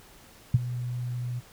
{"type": "tone with ADSR envelope", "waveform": "sine", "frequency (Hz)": 122.8, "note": "B2", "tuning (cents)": -9, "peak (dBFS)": -13, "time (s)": [0.54, 1.41], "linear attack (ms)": 5, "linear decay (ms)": 30, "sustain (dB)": -16, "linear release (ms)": 29, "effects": ["pink hiss -53 dBFS RMS until 1.52 s"]}